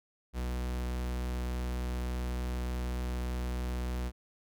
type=tone; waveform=45% pulse; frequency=61.7 Hz; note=B1; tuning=1 cent flat; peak=-32 dBFS; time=0.33-4.12 s; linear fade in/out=50 ms; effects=none